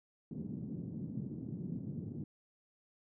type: band-pass noise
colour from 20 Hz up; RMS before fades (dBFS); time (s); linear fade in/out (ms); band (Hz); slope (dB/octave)
white; -42; 0.31-2.24; 2; 120 to 240; 24
effects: none